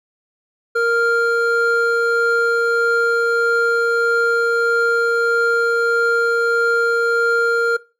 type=tone pair together; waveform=triangle; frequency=466.2 / 1397 Hz; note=A#4 / F6; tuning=0 / 0 cents; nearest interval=octave + perfect fifth; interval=1900 cents; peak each=-15 dBFS; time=0.75-7.77 s; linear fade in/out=10 ms; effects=noise-tail reverb RT60 0.3 s tail -20 dB re dry